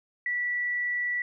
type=tone; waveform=sine; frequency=1955 Hz; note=B6; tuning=18 cents flat; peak=-26 dBFS; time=0.26-1.22 s; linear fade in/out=2 ms; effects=none